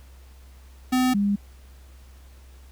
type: tone pair in turn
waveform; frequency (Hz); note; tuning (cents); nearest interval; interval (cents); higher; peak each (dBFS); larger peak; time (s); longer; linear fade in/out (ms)
square / sine; 254.6 / 202.1; C4 / G#3; -47 / -47; major third; 400; first; -19; neither; 0.92-1.14 / 1.14-1.36; neither; 10
effects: added 65 Hz sine -45 dBFS peak until 2.71 s + pink hiss -57 dBFS RMS until 2.71 s